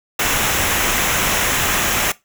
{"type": "noise with comb filter", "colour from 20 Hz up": "pink", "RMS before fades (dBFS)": -18, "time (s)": [0.19, 2.12], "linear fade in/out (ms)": 5, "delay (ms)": 0.22, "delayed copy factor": -0.55, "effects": ["noise-tail reverb RT60 0.2 s tail -19 dB re dry"]}